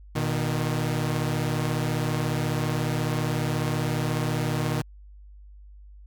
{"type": "tone pair together", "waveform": "sawtooth", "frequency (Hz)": [120, 154.57], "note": ["B2", "D#3"], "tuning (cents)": [-49, -11], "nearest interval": "major third", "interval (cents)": 438, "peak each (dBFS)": -23, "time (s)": [0.15, 4.82], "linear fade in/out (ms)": 10, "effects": ["added 50 Hz sine -44 dBFS peak until 6.06 s"]}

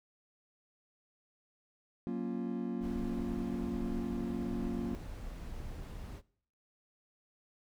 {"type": "chord", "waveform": "triangle", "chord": "Gb major seventh", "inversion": "none", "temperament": "equal with one note detuned", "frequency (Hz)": [185, 234.6, 277.2, 349.2], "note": ["Gb3", "Bb3", "Db4", "F4"], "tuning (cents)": [0, 11, 0, 0], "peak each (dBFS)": [-38, -35, -40, -40], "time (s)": [2.07, 4.95], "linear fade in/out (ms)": 0}
{"type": "noise", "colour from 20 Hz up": "brown", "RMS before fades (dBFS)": -43, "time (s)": [2.8, 6.22], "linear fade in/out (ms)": 50}
{"effects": ["noise-tail reverb RT60 0.6 s tail -22 dB re dry"]}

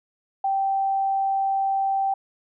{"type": "tone", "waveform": "sine", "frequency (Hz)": 780, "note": "G5", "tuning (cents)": -9, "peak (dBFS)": -20, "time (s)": [0.44, 2.14], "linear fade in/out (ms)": 5, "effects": []}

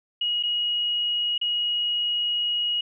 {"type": "tone with dropouts", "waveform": "sine", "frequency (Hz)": 2895, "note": "F#7", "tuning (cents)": -38, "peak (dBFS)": -22, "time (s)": [0.21, 2.81], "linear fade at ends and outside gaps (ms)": 5, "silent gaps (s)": [[0.428, 0.434], [1.38, 1.413]], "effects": []}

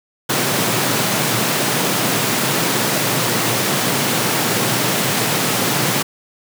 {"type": "high-pass noise", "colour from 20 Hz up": "pink", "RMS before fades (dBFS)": -18, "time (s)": [0.29, 6.03], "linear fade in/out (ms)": 10, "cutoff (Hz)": 110, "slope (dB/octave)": 96, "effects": []}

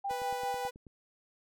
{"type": "tone with tremolo", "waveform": "sine", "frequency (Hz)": 794, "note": "G5", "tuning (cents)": 22, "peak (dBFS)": -31, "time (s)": [0.04, 0.68], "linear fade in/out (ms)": 10, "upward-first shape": "sine", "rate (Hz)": 5, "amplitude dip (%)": 55}
{"type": "tone", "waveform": "sawtooth", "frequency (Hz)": 493.9, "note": "B4", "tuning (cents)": 0, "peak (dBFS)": -33, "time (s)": [0.09, 0.71], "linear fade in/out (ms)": 20}
{"type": "click train", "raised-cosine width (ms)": 3, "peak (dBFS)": -38, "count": 8, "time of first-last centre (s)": [0.11, 0.868], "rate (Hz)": 9.24}
{"effects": []}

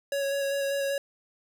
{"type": "tone with vibrato", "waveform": "square", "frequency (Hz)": 556, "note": "C#5", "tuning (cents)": 5, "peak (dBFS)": -27, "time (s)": [0.12, 0.98], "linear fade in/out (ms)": 2, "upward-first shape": "square", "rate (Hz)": 5.1, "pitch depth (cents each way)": 11, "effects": []}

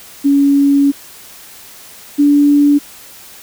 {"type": "tone pair in turn", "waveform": "sine", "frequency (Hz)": [281.1, 288.7], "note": ["C#4", "D4"], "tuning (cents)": [24, -30], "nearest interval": "unison", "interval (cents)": 46, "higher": "second", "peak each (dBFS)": [-7, -6], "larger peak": "second", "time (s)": [[0.24, 0.92], [2.18, 2.79]], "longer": "first", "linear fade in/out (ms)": 20, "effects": ["white hiss -37 dBFS RMS until 3.42 s"]}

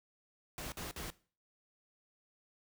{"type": "noise bursts", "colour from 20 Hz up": "pink", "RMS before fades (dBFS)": -43, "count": 3, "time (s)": [0.58, 1.102], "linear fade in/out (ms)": 0, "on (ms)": 140, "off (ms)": 51, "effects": ["noise-tail reverb RT60 0.4 s tail -19 dB re dry"]}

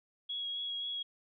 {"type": "tone with vibrato", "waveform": "sine", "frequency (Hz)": 3322, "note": "G#7", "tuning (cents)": 0, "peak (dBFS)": -35, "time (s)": [0.29, 1.03], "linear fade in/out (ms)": 10, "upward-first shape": "sine", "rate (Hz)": 3.8, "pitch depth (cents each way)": 14, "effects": []}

